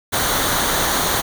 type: noise with comb filter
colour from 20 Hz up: pink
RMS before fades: -19 dBFS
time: 0.12-1.22 s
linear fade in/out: 20 ms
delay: 0.39 ms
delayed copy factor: -0.55
effects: none